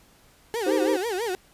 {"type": "tone with vibrato", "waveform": "35% pulse", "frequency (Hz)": 415.3, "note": "G#4", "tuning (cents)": 0, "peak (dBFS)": -24, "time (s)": [0.54, 1.35], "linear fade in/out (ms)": 0, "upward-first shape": "sine", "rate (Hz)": 6.1, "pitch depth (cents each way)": 250}
{"type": "chord", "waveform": "triangle", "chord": "C minor", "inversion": "first", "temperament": "just", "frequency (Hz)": [314, 392.4, 523.3], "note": ["Eb4", "G4", "C5"], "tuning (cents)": [16, 2, 0], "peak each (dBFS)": -23, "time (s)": [0.66, 0.97], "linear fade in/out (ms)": 10}
{"effects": ["pink hiss -57 dBFS RMS until 1.53 s", "resampled to 32000 Hz"]}